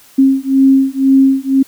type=beating tone pair; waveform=sine; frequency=267.8 / 269.8 Hz; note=C4 / C#4; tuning=+40 / -47 cents; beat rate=2 Hz; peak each=-10 dBFS; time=0.18-1.63 s; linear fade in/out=10 ms; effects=white hiss -44 dBFS RMS until 1.67 s